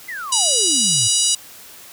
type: exponential sweep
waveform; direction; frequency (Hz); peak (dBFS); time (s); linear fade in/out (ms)
sine; down; 2100 to 102.6; -26; 0.08-1.08; 10
type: harmonic tone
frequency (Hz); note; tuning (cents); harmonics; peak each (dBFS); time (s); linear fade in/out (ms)
971; B5; -30; 3 / 4 / 5 / 6 / 7 / 8 / 9 / 10; -23 / -23 / -23 / -23 / -23 / -23 / -23 / -23; 0.32-1.35; 5
effects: white hiss -41 dBFS RMS until 1.92 s + high-pass 60 Hz 12 dB/octave